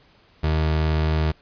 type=tone; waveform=30% pulse; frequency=78.1 Hz; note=D#2; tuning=7 cents sharp; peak=-16 dBFS; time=0.43-1.32 s; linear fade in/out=10 ms; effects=pink hiss -56 dBFS RMS until 1.41 s + resampled to 11025 Hz